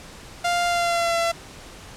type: tone with pitch glide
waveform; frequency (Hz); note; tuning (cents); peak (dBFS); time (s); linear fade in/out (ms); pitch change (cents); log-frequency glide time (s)
sawtooth; 698.5 to 674.3; F5 to E5; 0 to +39; -16; 0.44-1.32; 10; -61; 0.66-1.16
effects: pink hiss -42 dBFS RMS until 1.96 s + low-pass 9000 Hz 12 dB/octave